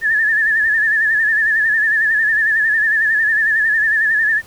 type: tone with vibrato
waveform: sine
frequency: 1753 Hz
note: A6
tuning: 7 cents flat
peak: -12 dBFS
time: 0.01-4.42 s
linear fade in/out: 50 ms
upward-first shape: sine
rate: 11 Hz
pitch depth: 73 cents each way
effects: pink hiss -44 dBFS RMS until 4.46 s